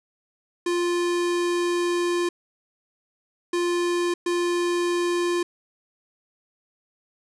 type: tone bursts at uneven times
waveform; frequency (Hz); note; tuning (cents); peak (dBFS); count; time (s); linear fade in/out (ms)
square; 349.2; F4; 0; -22; 3; 0.66-2.29 / 3.53-4.14 / 4.26-5.43; 5
effects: resampled to 22050 Hz + 8-bit